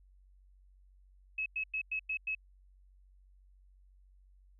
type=tone bursts; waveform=sine; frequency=2577 Hz; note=E7; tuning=40 cents flat; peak=-32 dBFS; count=6; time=1.38-2.35 s; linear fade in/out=5 ms; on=80 ms; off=98 ms; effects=added 47 Hz sine -59 dBFS peak until 4.59 s